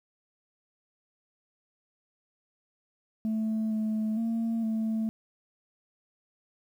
sine tone with pitch steps, 219.4 / 217.2 / 227.9 / 221.3 Hz, A3 / A3 / A#3 / A3, -5 / -22 / -39 / +10 cents, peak -24 dBFS, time 3.25-5.09 s, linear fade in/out 0 ms, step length 460 ms, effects tanh soft clip ceiling -25 dBFS + 10-bit

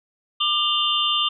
sine tone cluster, 1194 / 2834 / 3115 / 3549 Hz, D6 / F7 / G7 / A7, +28 / +25 / -12 / +14 cents, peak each -24 dBFS, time 0.4-1.29 s, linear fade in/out 10 ms, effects none

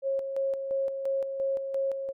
sine tone with tremolo, 543 Hz, C#5, 36 cents flat, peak -25 dBFS, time 0.02-2.13 s, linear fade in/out 50 ms, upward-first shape square, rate 2.9 Hz, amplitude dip 50%, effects none

